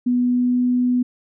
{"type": "tone with pitch glide", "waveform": "sine", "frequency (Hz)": [246.3, 247.9], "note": ["B3", "B3"], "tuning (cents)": [-5, 7], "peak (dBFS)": -15, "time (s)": [0.06, 1.03], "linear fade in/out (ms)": 10, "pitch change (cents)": 12, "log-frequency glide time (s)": [0.22, 0.63], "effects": []}